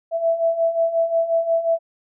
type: beating tone pair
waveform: sine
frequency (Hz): 659.3 / 664.9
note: E5 / E5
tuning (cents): 0 / +15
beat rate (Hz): 5.6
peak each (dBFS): -23 / -18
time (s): 0.11-1.79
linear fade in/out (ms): 50
effects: none